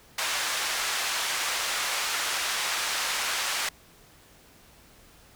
pink band-pass noise, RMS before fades -29 dBFS, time 0.18-3.69 s, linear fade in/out 5 ms, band 1100 to 8800 Hz, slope 12 dB/octave, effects pink hiss -55 dBFS RMS until 5.35 s

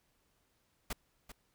pink noise with echo, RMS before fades -37 dBFS, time 0.9-0.93 s, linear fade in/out 5 ms, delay 390 ms, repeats 1, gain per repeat -12 dB, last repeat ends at 1.32 s, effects pink hiss -75 dBFS RMS until 1.54 s

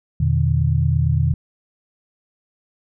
sine tone cluster, 83.5 / 121.3 / 150.1 Hz, E2 / B2 / D3, +23 / -31 / +38 cents, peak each -19 dBFS, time 0.2-1.34 s, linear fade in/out 5 ms, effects none

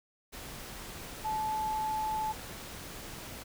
sine tone in noise, 867 Hz, A5, 26 cents flat, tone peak -30 dBFS, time 1.24-2.33 s, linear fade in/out 20 ms, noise pink, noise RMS -44 dBFS, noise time 0.32-3.44 s, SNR +11 dB, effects none

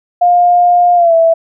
sine tone with pitch glide, 707 to 659.7 Hz, F5 to E5, +21 to +1 cents, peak -5 dBFS, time 0.21-1.34 s, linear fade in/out 10 ms, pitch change -120 cents, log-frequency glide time 0.95-1.14 s, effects none

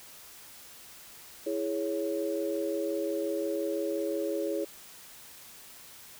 sine chord, C# minor, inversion first, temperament equal, 329.6 / 415.3 / 554.4 Hz, E4 / G#4 / C#5, 0 / 0 / 0 cents, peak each -33 dBFS, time 1.46-4.65 s, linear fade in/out 10 ms, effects white hiss -50 dBFS RMS until 6.19 s

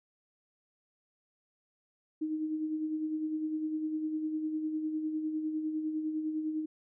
sine tone with tremolo, 311.1 Hz, D#4, in tune, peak -29 dBFS, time 2.21-6.66 s, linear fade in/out 10 ms, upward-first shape sine, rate 9.9 Hz, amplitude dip 45%, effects none

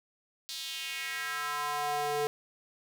square tone with high-pass filter sweep, 146.8 Hz, D3, in tune, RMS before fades -34 dBFS, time 0.49-2.27 s, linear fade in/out 0 ms, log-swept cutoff 4200 to 470 Hz, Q 2.6, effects none

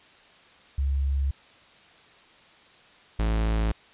sine / 45% pulse tone pair in turn, 68.8 / 54.48 Hz, C#2 / A1, -12 / -16 cents, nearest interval major third, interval 404 cents, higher first, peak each -22 dBFS, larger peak neither, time 0.78-1.31 / 3.19-3.72 s, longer neither, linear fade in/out 5 ms, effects white hiss -54 dBFS RMS until 3.93 s + resampled to 8000 Hz

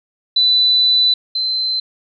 sine tone pair in turn, 3989 / 4080 Hz, B7 / C8, +17 / -44 cents, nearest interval unison, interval 39 cents, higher second, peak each -10 / -16 dBFS, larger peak first, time 0.36-1.14 / 1.35-1.8 s, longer first, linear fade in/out 5 ms, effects none

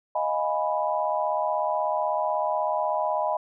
sine chord, F half-diminished seventh, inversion third, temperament equal, 622.3 / 698.5 / 830.6 / 987.8 Hz, Eb5 / F5 / Ab5 / Cb6, 0 / 0 / 0 / 0 cents, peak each -27 / -31 / -29 / -28 dBFS, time 0.15-3.37 s, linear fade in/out 5 ms, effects none

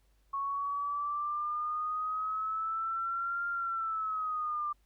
sine exponential two-way sweep, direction up then down, 1102 to 1396.9 to 1184 Hz, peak -31 dBFS, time 0.33-4.73 s, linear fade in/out 10 ms, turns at 3.48 s, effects added 50 Hz sine -65 dBFS peak until 4.85 s + pink hiss -75 dBFS RMS until 4.85 s

